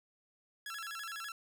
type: tone with vibrato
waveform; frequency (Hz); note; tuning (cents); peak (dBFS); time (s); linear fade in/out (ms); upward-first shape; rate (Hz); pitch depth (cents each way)
sawtooth; 1500; F#6; +23; -37; 0.66-1.32; 2; square; 12; 190
effects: none